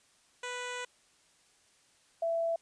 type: tone pair in turn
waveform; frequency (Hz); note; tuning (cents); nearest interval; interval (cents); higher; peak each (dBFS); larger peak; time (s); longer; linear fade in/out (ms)
10% pulse / sine; 493.9 / 665.9; B4 / E5; 0 / +17; perfect fourth; 517; second; -28; neither; 0.43-0.85 / 2.22-2.56; first; 5
effects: white hiss -66 dBFS RMS until 2.61 s + resampled to 22050 Hz